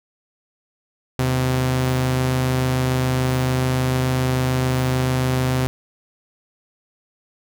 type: tone pair together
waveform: sawtooth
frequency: 77.78 / 128.67 Hz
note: D#2 / C3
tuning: 0 / -29 cents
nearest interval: major sixth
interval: 871 cents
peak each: -25 / -14 dBFS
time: 1.19-5.67 s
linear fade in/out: 0 ms
effects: none